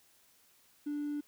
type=tone with hard clipping; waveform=triangle; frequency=293 Hz; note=D4; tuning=4 cents flat; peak=-34 dBFS; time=0.86-1.21 s; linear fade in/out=10 ms; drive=4 dB; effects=white hiss -66 dBFS RMS until 1.27 s